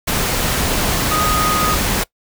sine tone in noise, 1244.5 Hz, D#6, in tune, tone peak -17 dBFS, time 1.11-1.75 s, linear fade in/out 10 ms, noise pink, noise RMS -18 dBFS, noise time 0.07-2.04 s, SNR -2 dB, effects noise-tail reverb RT60 0.1 s tail -22 dB re dry

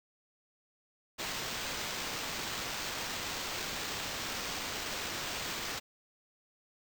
violet noise with sample-and-hold, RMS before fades -38 dBFS, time 1.18-5.8 s, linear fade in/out 20 ms, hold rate 11025 Hz, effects none

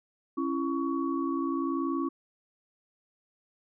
sine tone cluster, 274.1 / 334.8 / 1122 Hz, C#4 / E4 / C#6, -19 / +27 / +21 cents, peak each -30 / -31 / -35 dBFS, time 0.37-2.09 s, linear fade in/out 10 ms, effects none

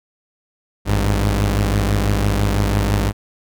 sawtooth tone pair together, 53.34 / 100.7 Hz, G#1 / G2, +47 / +47 cents, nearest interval major seventh, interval 1100 cents, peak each -14 dBFS, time 0.85-3.13 s, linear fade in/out 50 ms, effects none

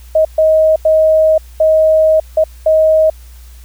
sine tone bursts at uneven times, 630 Hz, D#5, 21 cents sharp, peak -6 dBFS, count 6, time 0.15-0.25 / 0.38-0.76 / 0.85-1.38 / 1.6-2.2 / 2.37-2.44 / 2.66-3.1 s, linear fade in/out 5 ms, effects added 60 Hz sine -33 dBFS peak until 3.64 s + white hiss -46 dBFS RMS until 3.64 s

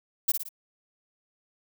violet noise with echo, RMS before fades -22 dBFS, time 0.28-0.32 s, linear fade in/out 10 ms, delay 57 ms, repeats 3, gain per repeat -6 dB, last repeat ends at 0.491 s, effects none

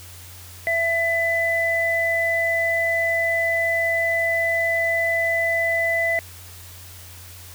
sine tone pair together, 667.4 / 2000 Hz, E5 / B6, +21 / +21 cents, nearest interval octave + perfect fifth, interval 1900 cents, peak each -23 / -20 dBFS, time 0.67-6.19 s, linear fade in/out 0 ms, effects added 89 Hz sine -42 dBFS peak until 7.54 s + white hiss -43 dBFS RMS until 7.54 s

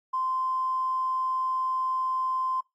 triangle tone with tanh clipping, 1038 Hz, C6, 14 cents flat, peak -25 dBFS, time 0.13-2.61 s, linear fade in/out 10 ms, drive 2 dB, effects noise-tail reverb RT60 0.2 s tail -22 dB re dry + AAC 64 kbps

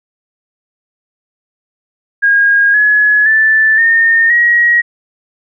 sine tone with pitch steps, 1630 / 1693.3 / 1759.1 / 1827.5 / 1898.5 Hz, G#6 / G#6 / A6 / A#6 / A#6, -33 / +33 / -1 / -35 / +31 cents, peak -6 dBFS, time 2.22-4.82 s, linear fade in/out 20 ms, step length 520 ms, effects none

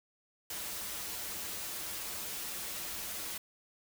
white noise with comb filter, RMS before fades -40 dBFS, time 0.5-3.38 s, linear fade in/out 5 ms, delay 7.6 ms, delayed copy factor -0.65, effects none

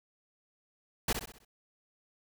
pink noise with echo, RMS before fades -29 dBFS, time 1.08-1.13 s, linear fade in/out 5 ms, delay 64 ms, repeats 5, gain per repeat -7 dB, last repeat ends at 1.45 s, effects none

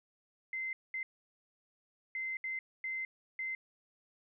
sine tone bursts at uneven times, 2071 Hz, C7, 18 cents flat, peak -35 dBFS, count 6, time 0.53-0.73 / 0.94-1.03 / 2.15-2.37 / 2.44-2.59 / 2.84-3.05 / 3.39-3.55 s, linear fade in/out 2 ms, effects none

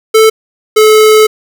square tone pair in turn, 440 / 431.9 Hz, A4 / A4, 0 / -32 cents, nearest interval unison, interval 32 cents, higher first, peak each -3 dBFS, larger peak neither, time 0.14-0.3 / 0.76-1.27 s, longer second, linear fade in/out 10 ms, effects none

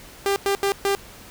sawtooth tone bursts at uneven times, 397.2 Hz, G4, 23 cents sharp, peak -15 dBFS, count 4, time 0.26-0.36 / 0.46-0.55 / 0.63-0.72 / 0.85-0.95 s, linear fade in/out 0 ms, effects pink hiss -44 dBFS RMS until 1.3 s

